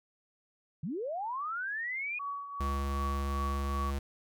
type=linear sweep; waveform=sine; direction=up; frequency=130.81 to 2489 Hz; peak=-33 dBFS; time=0.83-2.19 s; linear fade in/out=5 ms
type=tone with tremolo; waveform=sine; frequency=1130 Hz; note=C#6; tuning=33 cents sharp; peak=-33 dBFS; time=2.19-3.91 s; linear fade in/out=10 ms; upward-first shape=triangle; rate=2.6 Hz; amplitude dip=65%
type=tone; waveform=square; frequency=69.5 Hz; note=C#2; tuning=5 cents sharp; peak=-32 dBFS; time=2.6-3.99 s; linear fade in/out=5 ms
effects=none